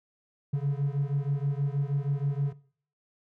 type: beating tone pair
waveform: triangle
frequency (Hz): 138.59 / 144.89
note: C#3 / D3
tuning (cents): 0 / -23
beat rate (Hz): 6.3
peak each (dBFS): -25 / -26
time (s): 0.53-2.53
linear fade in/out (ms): 10
effects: noise-tail reverb RT60 0.5 s tail -19 dB re dry + tanh soft clip ceiling -18 dBFS